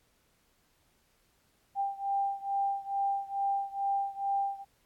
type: beating tone pair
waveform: sine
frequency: 792 / 794.3 Hz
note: G5 / G5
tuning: +18 / +23 cents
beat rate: 2.3 Hz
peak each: -31 / -33 dBFS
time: 1.75-4.65 s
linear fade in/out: 50 ms
effects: pink hiss -70 dBFS RMS until 4.85 s + AAC 64 kbps